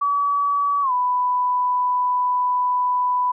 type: tone with pitch glide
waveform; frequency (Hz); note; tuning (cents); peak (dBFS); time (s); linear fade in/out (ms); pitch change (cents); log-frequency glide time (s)
sine; 1141 to 993.3; C#6 to B5; +50 to +10; -17; 0.01-3.32; 10; -240; 0.82-0.92
effects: none